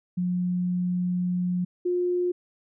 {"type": "tone pair in turn", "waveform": "sine", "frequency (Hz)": [179.3, 356.5], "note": ["F3", "F4"], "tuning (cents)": [46, 36], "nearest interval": "octave", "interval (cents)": 1190, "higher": "second", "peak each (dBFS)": [-23, -22], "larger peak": "second", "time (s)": [[0.17, 1.65], [1.85, 2.32]], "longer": "first", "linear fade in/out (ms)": 10, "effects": []}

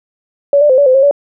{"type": "tone with pitch steps", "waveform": "sine", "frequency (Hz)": [567, 591, 517, 571, 514, 539, 571], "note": ["C#5", "D5", "C5", "D5", "C5", "C#5", "D5"], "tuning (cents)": [39, 11, -21, -49, -31, -49, -49], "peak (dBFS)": -5, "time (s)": [0.53, 1.111], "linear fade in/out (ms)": 2, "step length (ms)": 83, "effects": []}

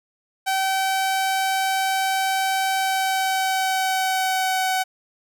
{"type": "tone with pitch glide", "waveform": "sawtooth", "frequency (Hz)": [768, 752.6], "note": ["G5", "F#5"], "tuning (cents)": [-36, 29], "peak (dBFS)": -16, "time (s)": [0.46, 4.84], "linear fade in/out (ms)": 20, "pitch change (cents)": -35, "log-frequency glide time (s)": [2.76, 4.63], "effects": []}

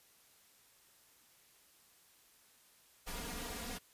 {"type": "noise with comb filter", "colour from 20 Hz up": "pink", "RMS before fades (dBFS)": -43, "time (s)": [3.06, 3.79], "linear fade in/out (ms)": 20, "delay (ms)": 4.2, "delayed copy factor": 1, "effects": ["white hiss -66 dBFS RMS until 3.93 s", "resampled to 32000 Hz"]}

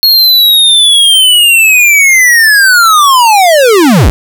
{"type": "linear sweep", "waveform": "square", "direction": "down", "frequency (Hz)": [4321, 36.57], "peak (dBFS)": -3, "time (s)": [0.03, 4.1], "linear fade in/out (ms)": 0, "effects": []}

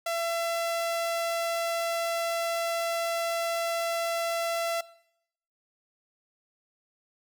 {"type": "tone", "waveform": "sawtooth", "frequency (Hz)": 673, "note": "E5", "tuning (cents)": 36, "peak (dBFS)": -24, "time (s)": [0.06, 4.81], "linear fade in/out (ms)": 5, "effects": ["noise-tail reverb RT60 0.8 s tail -21 dB re dry"]}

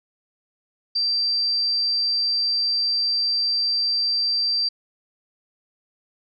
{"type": "tone", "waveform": "sine", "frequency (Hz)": 4695, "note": "D8", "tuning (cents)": -1, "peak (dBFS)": -19, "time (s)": [0.95, 4.69], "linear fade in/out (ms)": 10, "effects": []}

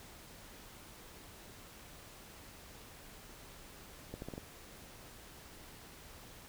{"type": "accelerating click train", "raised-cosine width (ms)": 2, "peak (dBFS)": -29, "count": 5, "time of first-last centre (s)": [4.14, 4.379], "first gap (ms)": 81, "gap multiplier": 0.8, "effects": ["pink hiss -54 dBFS RMS until 6.48 s"]}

